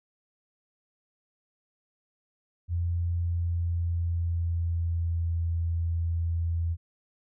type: tone with pitch glide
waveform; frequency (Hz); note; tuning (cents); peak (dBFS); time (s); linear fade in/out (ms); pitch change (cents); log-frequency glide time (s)
sine; 86 to 83.89; F2 to E2; -26 to +31; -25; 2.68-6.77; 50; -43; 3.12-5.39
effects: none